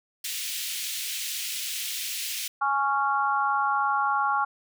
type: high-pass noise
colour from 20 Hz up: pink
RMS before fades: -32 dBFS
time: 0.24-2.48 s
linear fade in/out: 5 ms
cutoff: 2500 Hz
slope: 24 dB/octave
type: harmonic tone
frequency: 277.2 Hz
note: C#4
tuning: in tune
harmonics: 3 / 4 / 5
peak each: -26 / -26 / -27 dBFS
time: 2.61-4.45 s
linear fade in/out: 10 ms
effects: none